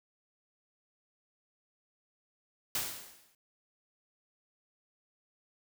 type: noise with exponential decay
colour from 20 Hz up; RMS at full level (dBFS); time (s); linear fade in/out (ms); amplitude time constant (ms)
white; -31; 2.75-3.35; 2; 130
effects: none